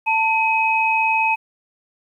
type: tone pair together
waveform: sine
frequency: 891 / 2535 Hz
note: A5 / D#7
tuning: +22 / +32 cents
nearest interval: octave + tritone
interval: 1810 cents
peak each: -18 dBFS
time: 0.06-1.36 s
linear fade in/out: 20 ms
effects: 9-bit